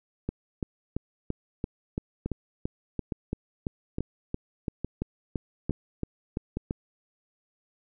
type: two click trains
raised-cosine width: 3 ms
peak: -16 / -17 dBFS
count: 20 / 6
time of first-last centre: 0.29-6.709 / 2.26-6.57 s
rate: 2.96 / 1.16 Hz
effects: none